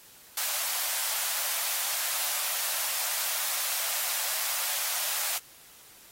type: high-pass noise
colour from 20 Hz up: white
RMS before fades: -30 dBFS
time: 0.37-5.38 s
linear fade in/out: 2 ms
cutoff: 580 Hz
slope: 48 dB/octave
effects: white hiss -53 dBFS RMS until 6.11 s + AAC 48 kbps